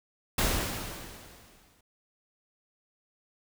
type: noise with exponential decay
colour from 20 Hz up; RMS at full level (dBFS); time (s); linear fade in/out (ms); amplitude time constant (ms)
pink; -25; 0.38-1.81; 5; 310
effects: none